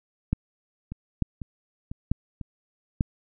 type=two click trains; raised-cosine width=5 ms; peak=-10 / -22 dBFS; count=4 / 4; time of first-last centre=0.33-3.009 / 0.92-2.413 s; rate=1.12 / 2.01 Hz; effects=none